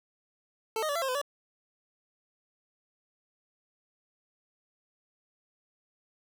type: tone with pitch steps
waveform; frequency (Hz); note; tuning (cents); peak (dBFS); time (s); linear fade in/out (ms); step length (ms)
25% pulse; 442.7 / 620 / 574 / 674 / 534 / 507 / 572; A4 / D#5 / D5 / E5 / C5 / B4 / D5; +11 / -6 / -40 / +38 / +35 / +45 / -46; -25; 0.76-1.215; 2; 65
effects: none